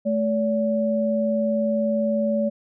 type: tone pair together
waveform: sine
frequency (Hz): 217.6 / 572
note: A3 / D5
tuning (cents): -19 / -46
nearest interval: octave + perfect fourth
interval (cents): 1673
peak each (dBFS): -22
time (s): 0.05-2.5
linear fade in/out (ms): 20
effects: none